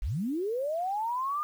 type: linear sweep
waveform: sine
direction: up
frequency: 34.53 to 1224 Hz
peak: -28 dBFS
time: 0.02-1.43 s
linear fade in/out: 0 ms
effects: 9-bit